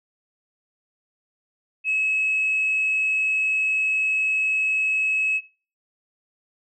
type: tone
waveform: sine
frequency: 2576 Hz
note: E7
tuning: 41 cents flat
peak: -19 dBFS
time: 1.84-5.41 s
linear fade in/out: 50 ms
effects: noise-tail reverb RT60 0.4 s tail -21 dB re dry + tanh soft clip ceiling -15 dBFS